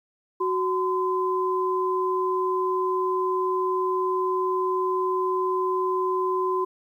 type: tone pair together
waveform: sine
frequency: 371.2 / 1023 Hz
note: F#4 / C6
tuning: +6 / -39 cents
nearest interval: octave + tritone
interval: 1755 cents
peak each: -24 / -25 dBFS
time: 0.4-6.65 s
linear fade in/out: 10 ms
effects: 10-bit